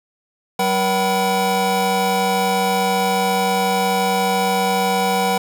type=tone cluster; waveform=square; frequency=190.5 / 479.9 / 762 / 987 Hz; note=G3 / B4 / G5 / B5; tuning=-49 / -50 / -49 / -1 cents; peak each=-24 / -23 / -20 / -25 dBFS; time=0.59-5.38 s; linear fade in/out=5 ms; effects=none